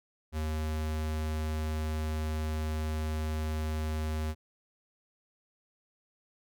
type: tone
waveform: square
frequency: 77.78 Hz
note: D#2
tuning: in tune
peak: -31 dBFS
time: 0.32-4.35 s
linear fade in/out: 50 ms
effects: none